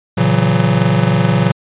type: chord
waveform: square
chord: F# dominant seventh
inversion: first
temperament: just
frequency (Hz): 115.62 / 138.75 / 166.5 / 185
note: A#2 / C#3 / E3 / F#3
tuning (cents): -14 / +2 / +18 / 0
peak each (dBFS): -17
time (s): 0.17-1.52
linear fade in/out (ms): 10
effects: resampled to 8000 Hz

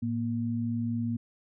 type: tone pair together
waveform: sine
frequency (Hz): 110.9 / 235.3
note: A2 / A#3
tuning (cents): +14 / +16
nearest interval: octave + minor second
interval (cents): 1302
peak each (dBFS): -32 / -29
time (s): 0.02-1.17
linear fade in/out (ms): 10
effects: none

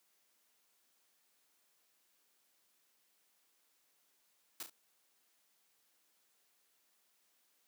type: noise with echo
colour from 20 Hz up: white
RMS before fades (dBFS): -43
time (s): 4.6-4.63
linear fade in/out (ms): 2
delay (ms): 34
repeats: 2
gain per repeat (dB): -7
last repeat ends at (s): 4.698
effects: white hiss -75 dBFS RMS until 7.67 s + high-pass 200 Hz 12 dB/octave

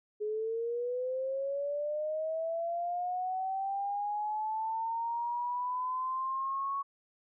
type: linear sweep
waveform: sine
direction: up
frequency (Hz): 418.5 to 1114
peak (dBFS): -31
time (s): 0.2-6.83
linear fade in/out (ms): 20
effects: none

